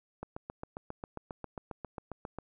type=click train; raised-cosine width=1 ms; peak=-25 dBFS; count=17; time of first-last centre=0.23-2.386 s; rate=7.42 Hz; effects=none